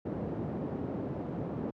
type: band-pass noise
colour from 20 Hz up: pink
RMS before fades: -36 dBFS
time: 0.05-1.71 s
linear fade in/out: 10 ms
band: 140 to 450 Hz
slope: 12 dB/octave
effects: high-pass 60 Hz 12 dB/octave